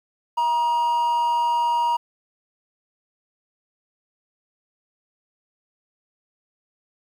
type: tone with amplitude modulation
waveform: triangle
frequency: 949 Hz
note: A#5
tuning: 31 cents sharp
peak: -15 dBFS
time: 0.37-1.97 s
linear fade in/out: 10 ms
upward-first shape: sine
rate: 286 Hz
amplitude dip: 30%
effects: 9-bit